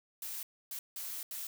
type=noise bursts at uneven times; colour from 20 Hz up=blue; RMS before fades=-41 dBFS; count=4; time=0.22-0.43 / 0.71-0.79 / 0.96-1.23 / 1.31-1.47 s; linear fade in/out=2 ms; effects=none